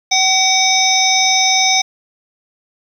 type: harmonic tone with a mistuned harmonic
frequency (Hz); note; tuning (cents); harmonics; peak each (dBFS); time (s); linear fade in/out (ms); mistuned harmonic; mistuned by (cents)
758; F#5; +42; 1 / 3 / 5 / 7 / 8; -17 / -17 / -17 / -17 / -17; 0.11-1.82; 10; 5; -40
effects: 7-bit